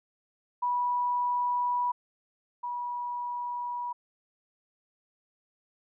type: tone pair in turn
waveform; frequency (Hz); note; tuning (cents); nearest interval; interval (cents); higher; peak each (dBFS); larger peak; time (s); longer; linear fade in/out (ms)
sine; 978 / 970.7; B5 / B5; -17 / -30; unison; 13; first; -25 / -31; first; 0.62-1.92 / 2.63-3.93; neither; 10
effects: none